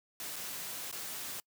white noise with dropouts, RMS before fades -41 dBFS, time 0.2-1.4 s, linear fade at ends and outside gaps 1 ms, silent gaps 0.359-0.363 / 0.914-0.926 s, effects noise-tail reverb RT60 0.1 s tail -26 dB re dry + high-pass 100 Hz 12 dB/octave

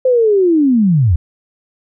sine linear sweep, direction down, 523.3 to 73.42 Hz, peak -8 dBFS, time 0.05-1.16 s, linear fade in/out 5 ms, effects none

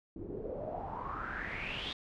pink noise with low-pass filter sweep, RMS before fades -40 dBFS, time 0.16-1.93 s, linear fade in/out 5 ms, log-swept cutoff 310 to 3600 Hz, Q 7.2, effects none

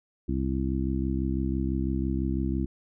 harmonic tone, 66 Hz, C2, 16 cents sharp, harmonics 1 / 2 / 3 / 4 / 5, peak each -29 / -33 / -32 / -32 / -33 dBFS, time 0.28-2.66 s, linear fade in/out 10 ms, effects none

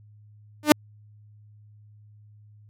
sawtooth tone with exponential growth, 299.8 Hz, D4, 36 cents sharp, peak -4 dBFS, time 0.63-0.72 s, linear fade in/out 2 ms, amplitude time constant 19 ms, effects added 105 Hz sine -49 dBFS peak until 2.69 s + AAC 48 kbps

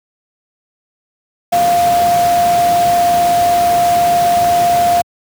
sine tone in noise, 698.5 Hz, F5, in tune, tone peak -9 dBFS, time 1.52-5.02 s, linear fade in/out 10 ms, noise pink, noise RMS -22 dBFS, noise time 1.52-5.02 s, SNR +10 dB, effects high-pass 100 Hz 12 dB/octave

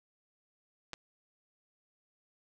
clicks, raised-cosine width 0.2 ms, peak -22 / -27 dBFS, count 2, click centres 0.933 / 0.939 s, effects none

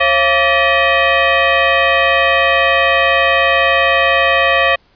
sine tone with frequency modulation, 683 Hz, F5, 39 cents flat, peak -9 dBFS, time 0-4.76 s, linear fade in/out 10 ms, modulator 612 Hz, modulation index 3.7, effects pink hiss -54 dBFS RMS until 4.95 s + resampled to 11025 Hz

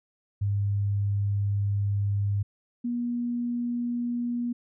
sine tone pair in turn, 101 / 240.2 Hz, G#2 / B3, -48 / -48 cents, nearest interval octave + minor third, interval 1500 cents, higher second, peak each -23 / -26 dBFS, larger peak first, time 0.41-2.43 / 2.84-4.53 s, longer first, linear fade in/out 10 ms, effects none

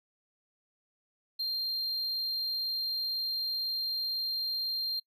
triangle tone, 4186 Hz, C8, in tune, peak -29 dBFS, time 1.39-5 s, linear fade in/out 10 ms, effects noise-tail reverb RT60 0.1 s tail -25 dB re dry

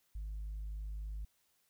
sine tone, 51.91 Hz, G#1, in tune, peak -37 dBFS, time 0.15-1.25 s, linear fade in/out 5 ms, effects tanh soft clip ceiling -37 dBFS + white hiss -75 dBFS RMS until 1.69 s

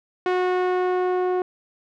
sawtooth tone with low-pass filter sweep, 364.9 Hz, F#4, 24 cents flat, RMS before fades -22 dBFS, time 0.26-1.42 s, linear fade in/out 2 ms, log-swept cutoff 2300 to 870 Hz, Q 0.71, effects none

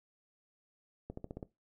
accelerating click train, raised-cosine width 2 ms, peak -28 dBFS, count 6, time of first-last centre 1.1-1.428 s, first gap 74 ms, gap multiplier 0.94, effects noise-tail reverb RT60 0.2 s tail -18 dB re dry

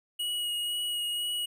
square tone with vibrato, 2900 Hz, F#7, 35 cents flat, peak -30 dBFS, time 0.19-1.46 s, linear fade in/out 10 ms, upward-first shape sine, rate 2 Hz, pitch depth 13 cents each way, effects none

